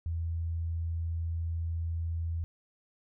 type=tone; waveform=sine; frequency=83 Hz; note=E2; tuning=12 cents sharp; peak=-30 dBFS; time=0.06-2.44 s; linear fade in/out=0 ms; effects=none